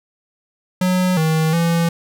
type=tone with pitch steps; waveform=square; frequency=183.2 / 158.8 / 168.2 Hz; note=F#3 / D#3 / E3; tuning=-17 / +36 / +35 cents; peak=-15 dBFS; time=0.81-1.89 s; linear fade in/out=5 ms; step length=360 ms; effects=none